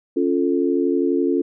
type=chord; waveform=sine; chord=Db augmented; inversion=none; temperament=equal; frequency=277.2 / 349.2 / 440 Hz; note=Db4 / F4 / A4; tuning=0 / 0 / 0 cents; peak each=-20 / -20 / -23 dBFS; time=0.16-1.42 s; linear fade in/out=10 ms; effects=none